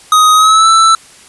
square tone with pitch glide, 1253 to 1324.4 Hz, D#6 to E6, +12 to +8 cents, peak -5 dBFS, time 0.12-0.95 s, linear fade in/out 2 ms, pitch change +96 cents, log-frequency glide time 0.34-0.68 s, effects white hiss -39 dBFS RMS until 1.28 s + resampled to 24000 Hz

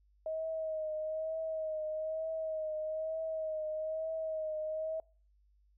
sine tone with vibrato, 631 Hz, D#5, 24 cents sharp, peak -34 dBFS, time 0.26-5 s, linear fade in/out 2 ms, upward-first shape triangle, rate 1.1 Hz, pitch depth 38 cents each way, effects noise-tail reverb RT60 0.4 s tail -24 dB re dry + added 50 Hz sine -65 dBFS peak until 5.77 s

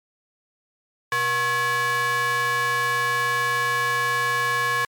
square ring-modulated tone, 303.2 Hz, D#4, 45 cents flat, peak -18 dBFS, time 1.12-4.85 s, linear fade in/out 2 ms, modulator 1390 Hz, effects MP3 96 kbps

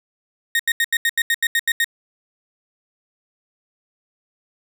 35% pulse tone bursts, 1854 Hz, A#6, 10 cents flat, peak -14 dBFS, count 11, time 0.55-1.844 s, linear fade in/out 2 ms, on 44 ms, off 81 ms, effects none

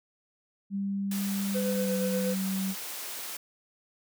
sine tone with pitch glide, 197.8 to 191.5 Hz, G3 to G3, +16 to -40 cents, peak -28 dBFS, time 0.7-2.75 s, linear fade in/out 50 ms, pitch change -56 cents, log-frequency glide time 1.7-1.94 s
white high-pass noise, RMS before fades -38 dBFS, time 1.11-3.37 s, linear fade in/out 5 ms, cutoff 300 Hz, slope 12 dB/octave
triangle tone with tremolo, 506 Hz, B4, 42 cents sharp, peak -26 dBFS, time 1.54-2.35 s, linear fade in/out 20 ms, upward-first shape sine, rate 8.4 Hz, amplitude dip 40%
effects none

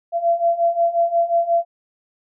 sine beating tone pair, 677 / 682.6 Hz, E5 / F5, +46 / -40 cents, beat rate 5.6 Hz, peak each -20 / -17 dBFS, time 0.12-1.65 s, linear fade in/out 50 ms, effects none

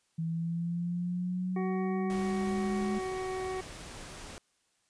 sine linear sweep, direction up, 162.6 to 208 Hz, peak -30 dBFS, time 0.18-2.99 s, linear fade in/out 10 ms
harmonic tone, 374.4 Hz, F#4, 20 cents sharp, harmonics 1 / 2 / 3 / 5 / 6, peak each -34 / -40 / -44 / -48 / -50 dBFS, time 1.56-3.61 s, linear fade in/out 5 ms
pink noise, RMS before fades -45 dBFS, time 2.1-4.38 s, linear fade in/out 0 ms
effects white hiss -73 dBFS RMS until 4.89 s + resampled to 22050 Hz

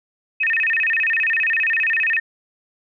sine tone with vibrato, 2153 Hz, C7, 49 cents sharp, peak -16 dBFS, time 0.4-2.2 s, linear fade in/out 10 ms, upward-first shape square, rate 15 Hz, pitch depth 290 cents each way, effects none

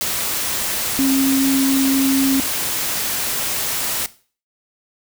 sine tone in noise, 269.6 Hz, C#4, 48 cents flat, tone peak -14 dBFS, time 0.99-2.4 s, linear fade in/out 0 ms, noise white, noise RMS -22 dBFS, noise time 0.01-4.06 s, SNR +5 dB, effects noise-tail reverb RT60 0.4 s tail -17 dB re dry

